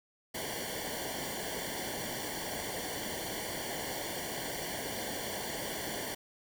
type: noise with comb filter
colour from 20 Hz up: pink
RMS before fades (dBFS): -38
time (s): 0.34-6.15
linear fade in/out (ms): 10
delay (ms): 0.78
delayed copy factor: -0.9
effects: none